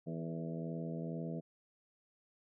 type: harmonic tone with a mistuned harmonic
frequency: 82.2 Hz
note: E2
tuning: 4 cents flat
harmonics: 2 / 3 / 4 / 5 / 6 / 7 / 8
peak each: -40 / -45 / -48 / -50 / -49 / -53 / -50 dBFS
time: 0.06-1.41 s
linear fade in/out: 20 ms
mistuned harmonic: 5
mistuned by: +43 cents
effects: none